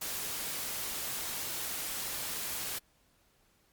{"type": "noise", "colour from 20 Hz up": "white", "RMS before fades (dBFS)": -37, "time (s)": [0.01, 2.79], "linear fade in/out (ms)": 10, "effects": ["pink hiss -69 dBFS RMS until 3.72 s", "Opus 48 kbps"]}